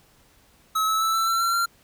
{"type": "tone with pitch steps", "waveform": "square", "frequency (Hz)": [1289, 1303.2, 1317.6, 1332.1, 1346.8, 1361.7, 1376.7], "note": ["E6", "E6", "E6", "E6", "E6", "F6", "F6"], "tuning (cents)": [-39, -20, -1, 18, 37, -44, -25], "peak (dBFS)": -21, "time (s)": [0.75, 1.66], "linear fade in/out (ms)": 10, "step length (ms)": 130, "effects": ["pink hiss -58 dBFS RMS until 1.83 s"]}